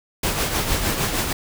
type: noise with tremolo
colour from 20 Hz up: pink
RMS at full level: -20 dBFS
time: 0.23-1.33 s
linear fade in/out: 5 ms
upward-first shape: triangle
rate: 6.5 Hz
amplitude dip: 55%
effects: none